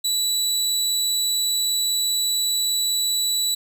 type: tone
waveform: 25% pulse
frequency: 3943 Hz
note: B7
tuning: 4 cents flat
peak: -16 dBFS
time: 0.04-3.55 s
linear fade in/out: 10 ms
effects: none